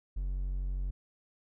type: tone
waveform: triangle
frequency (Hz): 46.25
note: F#1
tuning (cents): 0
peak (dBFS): -29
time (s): 0.16-0.91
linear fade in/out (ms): 10
effects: none